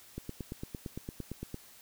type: click train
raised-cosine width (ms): 3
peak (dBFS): -25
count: 13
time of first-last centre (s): 0.18-1.544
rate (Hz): 8.8
effects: white hiss -56 dBFS RMS until 1.81 s